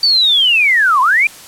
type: linear two-way sweep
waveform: sine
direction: down then up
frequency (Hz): 4616 to 974 to 2460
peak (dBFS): -8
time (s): 0.03-1.27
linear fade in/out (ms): 2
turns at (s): 1.01
effects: white hiss -36 dBFS RMS until 1.47 s + low-pass 12000 Hz 12 dB/octave